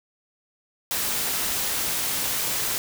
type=noise; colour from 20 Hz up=white; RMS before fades=-26 dBFS; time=0.91-2.78 s; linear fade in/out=0 ms; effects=none